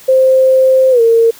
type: tone with pitch glide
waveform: sine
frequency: 523.3 to 458.2 Hz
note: C5 to A#4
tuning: 0 to -30 cents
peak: -5 dBFS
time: 0.08-1.31 s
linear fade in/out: 10 ms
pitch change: -230 cents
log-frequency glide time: 0.91-1.01 s
effects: white hiss -38 dBFS RMS until 1.39 s